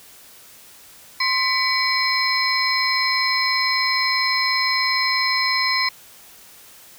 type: tone cluster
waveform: sine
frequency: 1049 / 1993 / 2256 / 4147 / 5190 Hz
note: C6 / B6 / C#7 / C8 / E8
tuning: +4 / +15 / +30 / -16 / -28 cents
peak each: -24 dBFS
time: 1.2-5.89 s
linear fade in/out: 5 ms
effects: white hiss -46 dBFS RMS until 6.98 s